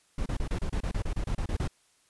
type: noise bursts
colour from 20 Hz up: brown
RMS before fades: -29 dBFS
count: 14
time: 0.18-1.677 s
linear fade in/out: 5 ms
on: 80 ms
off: 29 ms
effects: white hiss -66 dBFS RMS until 2.09 s + resampled to 24000 Hz